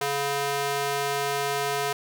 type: tone with high-pass filter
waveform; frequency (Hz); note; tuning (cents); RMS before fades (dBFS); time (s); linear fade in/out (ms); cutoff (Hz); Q
square; 141.2; C#3; +32; -27; 0.01-1.93; 5; 530; 0.91
effects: none